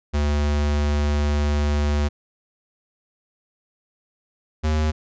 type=tone pair in turn; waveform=square; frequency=73.42 / 77.12 Hz; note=D2 / D#2; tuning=0 / -15 cents; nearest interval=minor second; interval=85 cents; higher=second; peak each=-19 dBFS; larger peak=neither; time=0.13-2.09 / 4.63-4.92 s; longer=first; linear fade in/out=20 ms; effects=resampled to 16000 Hz